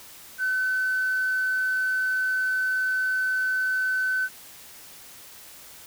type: tone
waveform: sine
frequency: 1518 Hz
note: F#6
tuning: 44 cents sharp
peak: -21 dBFS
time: 0.38-4.29 s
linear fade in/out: 50 ms
effects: tanh soft clip ceiling -18 dBFS + white hiss -46 dBFS RMS until 5.86 s